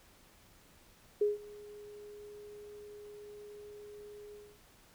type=tone with ADSR envelope; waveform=sine; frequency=415.3 Hz; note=G#4; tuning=in tune; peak=-24 dBFS; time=1.21-4.59 s; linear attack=6 ms; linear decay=160 ms; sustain=-23 dB; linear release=260 ms; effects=pink hiss -62 dBFS RMS until 4.94 s